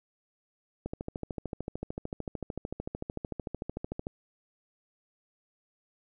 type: click train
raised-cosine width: 2 ms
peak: -21 dBFS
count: 44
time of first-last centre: 0.86-4.069 s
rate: 13.4 Hz
effects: none